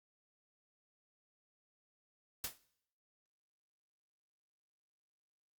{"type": "noise with exponential decay", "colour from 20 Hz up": "white", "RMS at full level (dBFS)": -35, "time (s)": [2.44, 2.58], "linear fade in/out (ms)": 2, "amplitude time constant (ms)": 30, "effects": ["noise-tail reverb RT60 0.7 s tail -20 dB re dry", "Opus 48 kbps"]}